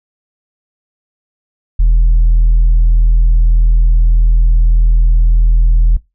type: tone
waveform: sine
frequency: 40.83 Hz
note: E1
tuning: 16 cents flat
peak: -3 dBFS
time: 1.79-5.97 s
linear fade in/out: 10 ms
effects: noise-tail reverb RT60 0.2 s tail -21 dB re dry + tanh soft clip ceiling -4 dBFS